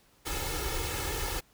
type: noise with comb filter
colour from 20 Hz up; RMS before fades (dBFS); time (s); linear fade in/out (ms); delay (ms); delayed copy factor
pink; -33; 0.25-1.41; 20; 2.3; +0.9
effects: pink hiss -64 dBFS RMS until 1.53 s